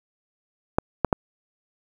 clicks, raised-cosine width 1 ms, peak -4 dBFS, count 3, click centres 0.785 / 1.047 / 1.128 s, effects 7-bit

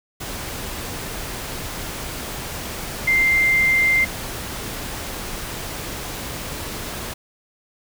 sine tone in noise, 2093 Hz, C7, in tune, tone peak -14 dBFS, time 3.07-4.05 s, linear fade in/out 10 ms, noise pink, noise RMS -30 dBFS, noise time 0.2-7.14 s, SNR +13 dB, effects none

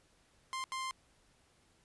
sawtooth tone bursts at uneven times, 1049 Hz, C6, 4 cents sharp, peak -33 dBFS, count 2, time 0.53-0.64 / 0.72-0.91 s, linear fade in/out 0 ms, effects pink hiss -69 dBFS RMS until 1.84 s + resampled to 24000 Hz

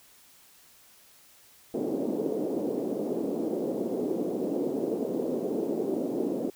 pink band-pass noise, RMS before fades -30 dBFS, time 1.74-6.5 s, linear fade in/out 2 ms, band 260 to 480 Hz, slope 24 dB/octave, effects white hiss -57 dBFS RMS until 6.55 s

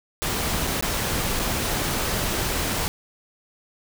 pink noise with dropouts, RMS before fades -25 dBFS, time 0.22-2.88 s, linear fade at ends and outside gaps 0 ms, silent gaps 0.669-0.673 / 0.809-0.825 / 1.393-1.397 s, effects none

